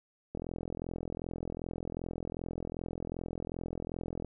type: click train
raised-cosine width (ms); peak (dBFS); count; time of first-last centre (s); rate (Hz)
2; -24; 167; 0.35-4.247; 42.6
effects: none